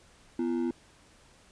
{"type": "ring-modulated tone", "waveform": "triangle", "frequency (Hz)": 294.6, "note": "D4", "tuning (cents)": 6, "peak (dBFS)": -22, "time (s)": [0.39, 0.71], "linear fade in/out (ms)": 2, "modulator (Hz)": 45.8, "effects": ["pink hiss -59 dBFS RMS until 1.51 s", "resampled to 22050 Hz"]}